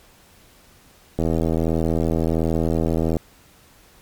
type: click train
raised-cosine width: 2 ms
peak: -8 dBFS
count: 162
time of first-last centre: 1.19-3.168 s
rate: 81.4 Hz
effects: pink hiss -52 dBFS RMS until 4.01 s + MP3 96 kbps